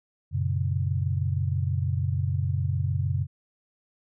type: chord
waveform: sine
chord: F# major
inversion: none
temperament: equal with one note detuned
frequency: 92.5 / 118.92 / 138.59 Hz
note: F#2 / A#2 / C#3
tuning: 0 / +35 / 0 cents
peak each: -26 / -30 / -28 dBFS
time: 0.31-3.27 s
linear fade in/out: 50 ms
effects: none